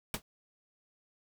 pink noise with exponential decay, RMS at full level -29 dBFS, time 0.14-0.22 s, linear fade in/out 1 ms, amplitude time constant 16 ms, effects none

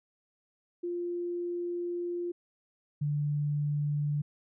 sine tone pair in turn, 349.2 / 146.82 Hz, F4 / D3, 0 / 0 cents, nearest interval octave + minor third, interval 1500 cents, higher first, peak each -31 / -27 dBFS, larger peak second, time 0.83-2.32 / 3.01-4.22 s, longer first, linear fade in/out 10 ms, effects none

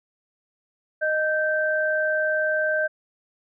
sine tone pair together, 619 / 1559.8 Hz, D#5 / G6, -9 / -9 cents, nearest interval octave + major third, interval 1600 cents, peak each -23 dBFS, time 1.01-2.88 s, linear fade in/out 20 ms, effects none

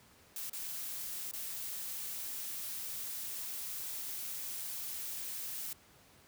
blue noise with dropouts, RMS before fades -41 dBFS, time 0.36-5.73 s, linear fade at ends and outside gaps 2 ms, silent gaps 0.497-0.531 / 1.313-1.334 s, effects pink hiss -62 dBFS RMS until 6.27 s + high-pass 60 Hz 12 dB/octave

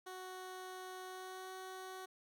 15% pulse tone with pitch glide, 371 to 374.9 Hz, F#4 to F#4, +5 to +23 cents, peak -40 dBFS, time 0.06-2.06 s, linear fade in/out 10 ms, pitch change +18 cents, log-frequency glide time 1.05-1.53 s, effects none

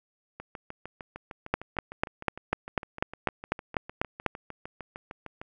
two click trains, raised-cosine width 0.5 ms, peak -24 / -9 dBFS, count 34 / 12, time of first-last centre 0.4-5.415 / 1.54-4.263 s, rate 6.58 / 4.04 Hz, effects none

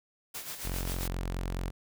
white noise with tremolo, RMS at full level -38 dBFS, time 0.34-1.08 s, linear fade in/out 10 ms, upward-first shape sine, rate 7.5 Hz, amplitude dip 60%
sawtooth tone, 44.69 Hz, F1, 41 cents sharp, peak -28 dBFS, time 0.64-1.71 s, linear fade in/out 20 ms
effects none

